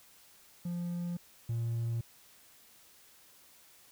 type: tone pair in turn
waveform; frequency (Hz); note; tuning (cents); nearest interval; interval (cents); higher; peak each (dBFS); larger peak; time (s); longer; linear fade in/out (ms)
triangle; 174.1 / 116.2; F3 / A#2; -5 / -5; perfect fifth; 700; first; -31 / -28; second; 0.65-1.17 / 1.49-2.01; neither; 5
effects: tanh soft clip ceiling -25 dBFS + white hiss -60 dBFS RMS until 3.91 s